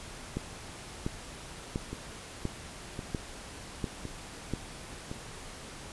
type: two click trains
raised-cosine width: 3 ms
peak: -18 / -24 dBFS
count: 7 / 4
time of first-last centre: 0.37-4.537 / 1.93-5.115 s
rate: 1.44 / 0.942 Hz
effects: pink hiss -45 dBFS RMS until 5.92 s + resampled to 24000 Hz